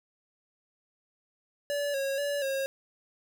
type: tone with pitch steps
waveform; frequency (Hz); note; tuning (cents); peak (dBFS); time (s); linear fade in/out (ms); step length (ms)
square; 575 / 547 / 573 / 541; D5 / C#5 / D5 / C#5; -37 / -23 / -43 / -42; -29; 1.7-2.66; 0; 240
effects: none